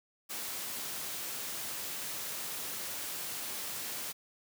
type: high-pass noise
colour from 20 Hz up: white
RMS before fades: -39 dBFS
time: 0.29-4.13 s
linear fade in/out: 20 ms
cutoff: 100 Hz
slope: 12 dB/octave
effects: none